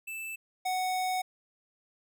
square tone pair in turn, 2642 / 741.4 Hz, E7 / F#5, +3 / +3 cents, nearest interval octave + minor seventh, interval 2200 cents, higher first, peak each -37 / -29 dBFS, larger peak second, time 0.07-0.36 / 0.65-1.22 s, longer second, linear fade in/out 10 ms, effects none

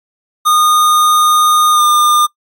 square tone with pitch glide, 1227 to 1206.6 Hz, D#6 to D6, -25 to +46 cents, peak -8 dBFS, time 0.45-2.27 s, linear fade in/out 20 ms, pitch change -29 cents, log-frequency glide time 1.72-1.82 s, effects noise-tail reverb RT60 0.1 s tail -21 dB re dry + MP3 96 kbps

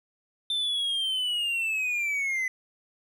triangle linear sweep, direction down, 3575 to 2010 Hz, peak -24 dBFS, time 0.5-2.48 s, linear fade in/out 2 ms, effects none

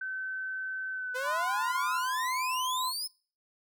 sine tone with pitch glide, 1531 to 1420.2 Hz, G6 to F6, -41 to +29 cents, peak -33 dBFS, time 0.01-1.99 s, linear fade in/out 5 ms, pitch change -130 cents, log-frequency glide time 0.91-1.72 s
sawtooth exponential sweep, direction up, 493.9 to 5290 Hz, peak -30 dBFS, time 1.14-3.08 s, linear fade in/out 20 ms
sine tone, 1019 Hz, C6, 46 cents flat, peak -30 dBFS, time 1.23-2.93 s, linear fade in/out 50 ms
effects noise-tail reverb RT60 0.4 s tail -24 dB re dry

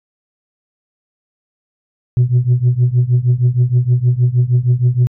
sine tone with tremolo, 123.6 Hz, B2, 2 cents sharp, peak -4 dBFS, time 2.17-5.07 s, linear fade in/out 0 ms, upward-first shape triangle, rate 6.4 Hz, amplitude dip 95%, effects tanh soft clip ceiling -6 dBFS

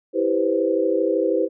sine chord, C major seventh, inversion first, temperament just, 327 / 392.4 / 490.5 / 523.3 Hz, E4 / G4 / B4 / C5, -14 / +2 / -12 / 0 cents, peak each -23 dBFS, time 0.13-1.49 s, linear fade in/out 50 ms, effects none

